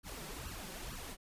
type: noise with flanger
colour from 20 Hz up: pink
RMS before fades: -45 dBFS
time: 0.03-1.17 s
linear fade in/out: 50 ms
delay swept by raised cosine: 0.68 to 5.38 ms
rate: 2.2 Hz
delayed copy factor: +0.95
effects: resampled to 32000 Hz